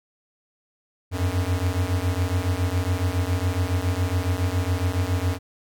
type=beating tone pair; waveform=square; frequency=87.31 / 94.51 Hz; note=F2 / F#2; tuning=0 / +37 cents; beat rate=7.2 Hz; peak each=-25 dBFS; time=1.11-5.39 s; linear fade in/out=50 ms; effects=none